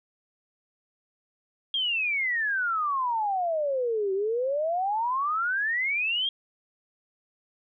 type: exponential two-way sweep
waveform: sine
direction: down then up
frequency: 3275 to 377.1 to 3275 Hz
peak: -24 dBFS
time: 1.74-6.29 s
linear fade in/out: 2 ms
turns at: 4.13 s
effects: none